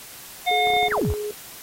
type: harmonic tone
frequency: 720 Hz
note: F#5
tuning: 47 cents flat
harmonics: 1 / 3 / 5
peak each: -19 / -24 / -26 dBFS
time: 0.46-0.89 s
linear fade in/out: 20 ms
type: tone with pitch glide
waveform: sine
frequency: 426.7 to 418.9 Hz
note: G#4 to G#4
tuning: +47 to +15 cents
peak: -26 dBFS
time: 0.51-1.31 s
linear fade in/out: 2 ms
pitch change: -32 cents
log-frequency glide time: 0.66-1.02 s
type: clicks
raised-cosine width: 1 ms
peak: -22 dBFS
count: 12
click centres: 0.672 / 0.703 / 0.736 / 0.767 / 0.83 / 0.884 / 0.921 / 0.977 / 1.015 / 1.05 / 1.102 / 1.139 s
type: exponential sweep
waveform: sine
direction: down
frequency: 2349 to 47.67 Hz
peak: -20 dBFS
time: 0.9-1.14 s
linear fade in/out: 20 ms
effects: white hiss -41 dBFS RMS until 1.62 s + AAC 48 kbps